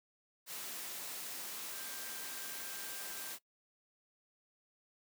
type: tone in noise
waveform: sine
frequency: 1581 Hz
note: G6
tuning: 14 cents sharp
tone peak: -54 dBFS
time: 1.71-3.36 s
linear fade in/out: 50 ms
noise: white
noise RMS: -44 dBFS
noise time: 0.46-3.39 s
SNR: -13 dB
effects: noise-tail reverb RT60 0.1 s tail -20 dB re dry + high-pass 200 Hz 12 dB/octave